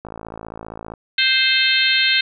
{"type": "click train", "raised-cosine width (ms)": 1, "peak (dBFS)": -18, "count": 50, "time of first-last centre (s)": [0.05, 0.938], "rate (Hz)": 55.2}
{"type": "harmonic tone", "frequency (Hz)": 523.3, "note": "C5", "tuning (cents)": 0, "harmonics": [3, 4, 5, 6, 7, 8], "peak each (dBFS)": [-21, -21, -21, -21, -21, -21], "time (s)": [1.18, 2.21], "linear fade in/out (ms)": 5}
{"effects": []}